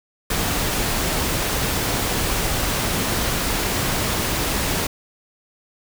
pink noise, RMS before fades -22 dBFS, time 0.3-4.87 s, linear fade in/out 5 ms, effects none

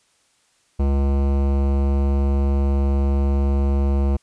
sine tone with hard clipping, 69.2 Hz, C#2, 2 cents flat, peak -18 dBFS, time 0.79-4.17 s, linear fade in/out 10 ms, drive 18 dB, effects white hiss -62 dBFS RMS until 4.22 s + resampled to 22050 Hz

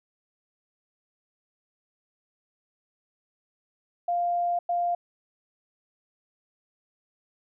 sine tone bursts at uneven times, 698.5 Hz, F5, in tune, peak -23 dBFS, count 2, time 4.08-4.59 / 4.69-4.95 s, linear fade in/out 5 ms, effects none

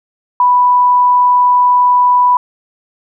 sine tone, 987.8 Hz, B5, in tune, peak -6 dBFS, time 0.4-2.37 s, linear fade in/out 2 ms, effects none

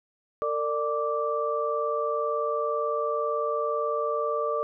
sine tone cluster, 455 / 593 / 1169 Hz, A#4 / D5 / D6, -42 / +17 / -8 cents, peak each -29 dBFS, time 0.42-4.63 s, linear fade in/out 0 ms, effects none

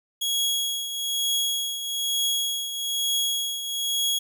sawtooth tone with tremolo, 3322 Hz, G#7, in tune, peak -18 dBFS, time 0.21-4.19 s, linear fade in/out 10 ms, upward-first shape triangle, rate 1.1 Hz, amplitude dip 65%, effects none

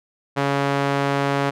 sawtooth tone with band-pass filter, 140 Hz, C#3, 18 cents sharp, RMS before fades -21 dBFS, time 0.36-1.51 s, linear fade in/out 20 ms, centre 970 Hz, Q 0.52, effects none

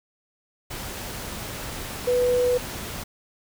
sine tone in noise, 493.9 Hz, B4, in tune, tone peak -18 dBFS, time 2.07-2.58 s, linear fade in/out 10 ms, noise pink, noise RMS -34 dBFS, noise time 0.7-3.04 s, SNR +13 dB, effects none

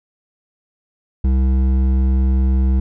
triangle tone with hard clipping, 65.2 Hz, C2, 5 cents flat, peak -14 dBFS, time 1.24-2.8 s, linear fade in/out 5 ms, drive 13 dB, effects none

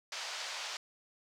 white band-pass noise, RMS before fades -41 dBFS, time 0.12-0.77 s, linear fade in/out 2 ms, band 590 to 5800 Hz, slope 24 dB/octave, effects none

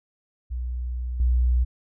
sine tone with level steps, 61.4 Hz, B1, 9 cents flat, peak -26 / -17 dBFS, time 0.5-1.65 s, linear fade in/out 20 ms, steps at 1.2 s, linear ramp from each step 2 ms, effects none

